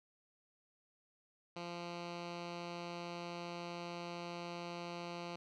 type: tone with low-pass filter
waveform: 10% pulse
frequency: 172.9 Hz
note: F3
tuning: 17 cents flat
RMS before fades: -45 dBFS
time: 1.56-5.36 s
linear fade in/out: 5 ms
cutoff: 4200 Hz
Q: 1.6
effects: none